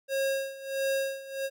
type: tone with tremolo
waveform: square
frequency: 542 Hz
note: C#5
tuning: 39 cents flat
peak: -26 dBFS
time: 0.08-1.5 s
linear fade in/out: 50 ms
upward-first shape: sine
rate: 1.5 Hz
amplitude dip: 85%
effects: none